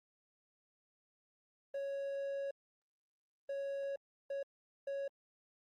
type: tone bursts at uneven times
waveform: triangle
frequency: 554.4 Hz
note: C#5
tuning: in tune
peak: -35 dBFS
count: 4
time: 1.74-2.51 / 3.49-3.96 / 4.3-4.43 / 4.87-5.08 s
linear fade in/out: 5 ms
effects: Opus 24 kbps